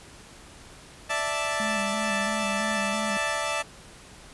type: chord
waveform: 15% pulse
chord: D suspended second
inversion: none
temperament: equal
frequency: 587.3 / 659.3 / 880 Hz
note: D5 / E5 / A5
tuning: 0 / 0 / 0 cents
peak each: -24 dBFS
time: 1.09-3.63 s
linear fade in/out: 20 ms
type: tone with vibrato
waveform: triangle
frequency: 207.7 Hz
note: G#3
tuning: in tune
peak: -29 dBFS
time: 1.6-3.17 s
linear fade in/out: 0 ms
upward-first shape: square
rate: 3 Hz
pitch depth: 46 cents each way
effects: pink hiss -48 dBFS RMS until 4.33 s + resampled to 24000 Hz